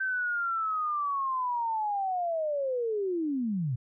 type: linear sweep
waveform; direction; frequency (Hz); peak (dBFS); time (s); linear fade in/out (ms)
sine; down; 1555 to 114.5; -27; 0-3.76; 10
effects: none